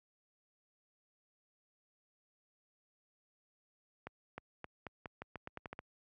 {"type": "accelerating click train", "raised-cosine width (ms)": 0.5, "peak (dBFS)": -28, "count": 12, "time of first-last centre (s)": [4.07, 5.791], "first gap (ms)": 310, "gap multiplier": 0.85, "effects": ["high-pass 60 Hz 12 dB/octave"]}